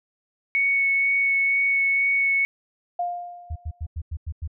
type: tone with vibrato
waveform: sine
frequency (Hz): 2217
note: C#7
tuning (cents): 0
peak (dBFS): -18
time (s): 0.55-2.45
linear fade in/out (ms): 0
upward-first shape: sine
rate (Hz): 2.1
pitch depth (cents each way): 8
type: tone with exponential decay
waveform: sine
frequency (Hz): 704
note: F5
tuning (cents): +14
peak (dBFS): -21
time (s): 2.99-3.87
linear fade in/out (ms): 5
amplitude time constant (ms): 190
type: tone bursts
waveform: sine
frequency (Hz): 78.9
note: D#2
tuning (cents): +25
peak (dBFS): -26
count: 7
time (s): 3.5-4.477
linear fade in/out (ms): 10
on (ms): 59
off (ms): 94
effects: none